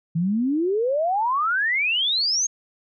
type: exponential sweep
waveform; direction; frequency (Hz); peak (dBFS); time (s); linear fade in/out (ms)
sine; up; 158 to 6600; -19; 0.15-2.47; 10
effects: none